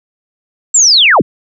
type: linear sweep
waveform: sine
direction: down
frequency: 7670 to 57 Hz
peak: -4 dBFS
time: 0.74-1.22 s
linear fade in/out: 10 ms
effects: none